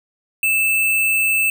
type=tone with sample-and-hold; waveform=sine; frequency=2637 Hz; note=E7; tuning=in tune; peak=-14 dBFS; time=0.43-1.5 s; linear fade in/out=2 ms; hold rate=11025 Hz; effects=none